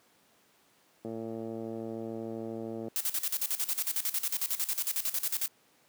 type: click train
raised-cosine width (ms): 2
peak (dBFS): -24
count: 208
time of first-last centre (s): 1.05-2.882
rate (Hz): 113
type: noise with tremolo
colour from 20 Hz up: blue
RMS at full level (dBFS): -30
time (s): 2.96-5.48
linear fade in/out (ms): 0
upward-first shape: square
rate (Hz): 11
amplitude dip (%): 80
effects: pink hiss -65 dBFS RMS until 5.88 s + high-pass 200 Hz 12 dB/octave